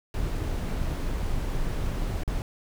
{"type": "noise with dropouts", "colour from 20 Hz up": "brown", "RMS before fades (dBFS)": -28, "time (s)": [0.14, 2.42], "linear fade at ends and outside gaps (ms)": 1, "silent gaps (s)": [2.235, 2.277], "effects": []}